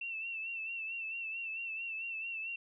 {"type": "tone with vibrato", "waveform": "sine", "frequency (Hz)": 2685, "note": "E7", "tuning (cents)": 31, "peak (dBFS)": -37, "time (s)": [0.01, 2.56], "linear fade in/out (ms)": 5, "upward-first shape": "sine", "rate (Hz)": 4.5, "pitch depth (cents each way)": 49, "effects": []}